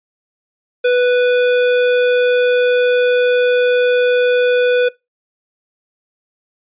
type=tone; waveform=square; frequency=493.9 Hz; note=B4; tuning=in tune; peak=-11 dBFS; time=0.84-4.89 s; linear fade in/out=10 ms; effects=noise-tail reverb RT60 0.2 s tail -21 dB re dry + resampled to 8000 Hz